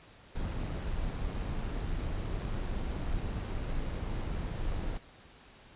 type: noise with amplitude modulation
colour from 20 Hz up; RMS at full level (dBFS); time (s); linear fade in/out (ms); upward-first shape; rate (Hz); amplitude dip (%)
brown; -33; 0.35-4.98; 10; sine; 99.1; 25
effects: pink hiss -56 dBFS RMS until 5.75 s + resampled to 8000 Hz